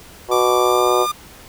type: harmonic tone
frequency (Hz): 123.47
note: B2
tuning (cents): 0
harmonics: 3 / 4 / 5 / 6 / 7 / 8 / 9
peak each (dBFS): -18 / -20 / -22 / -24 / -25 / -26 / -27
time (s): 0.28-1.07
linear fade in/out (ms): 50
type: tone with pitch glide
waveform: 45% pulse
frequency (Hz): 1174.7 to 1204.9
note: D6 to D6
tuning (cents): 0 to +44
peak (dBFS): -19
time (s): 0.31-1.12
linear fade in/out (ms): 10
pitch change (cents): +44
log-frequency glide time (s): 0.58-0.94
effects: pink hiss -42 dBFS RMS until 1.48 s